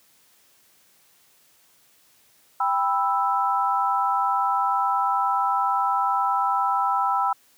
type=chord; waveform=sine; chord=E minor; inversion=first; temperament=just; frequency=791.1 / 988.9 / 1318.5 Hz; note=G5 / B5 / E6; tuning=+16 / +2 / 0 cents; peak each=-24 dBFS; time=2.6-7.33 s; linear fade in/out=5 ms; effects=white hiss -59 dBFS RMS until 7.57 s + high-pass 80 Hz 12 dB/octave